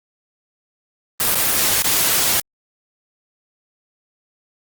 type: noise with dropouts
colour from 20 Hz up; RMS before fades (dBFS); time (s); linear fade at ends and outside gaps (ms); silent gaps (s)
white; -17; 1.2-2.4; 2; 1.348-1.353 / 1.823-1.843
effects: Opus 24 kbps